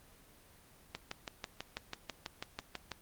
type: click train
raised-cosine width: 0.2 ms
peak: -21 dBFS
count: 13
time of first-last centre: 0.95-2.917 s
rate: 6.1 Hz
effects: pink hiss -61 dBFS RMS until 3.01 s + Opus 24 kbps